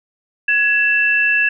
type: tone pair together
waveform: sine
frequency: 1677 / 2667 Hz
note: G#6 / E7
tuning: +16 / +20 cents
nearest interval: minor sixth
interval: 804 cents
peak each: -15 dBFS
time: 0.48-1.49 s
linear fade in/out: 5 ms
effects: none